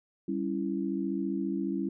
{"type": "chord", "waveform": "sine", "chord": "C# diminished", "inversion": "second", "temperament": "equal with one note detuned", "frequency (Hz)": [196, 277.2, 331.9], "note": ["G3", "C#4", "E4"], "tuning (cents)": [0, 0, 12], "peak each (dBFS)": -33, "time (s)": [0.28, 1.89], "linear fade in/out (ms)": 5, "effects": []}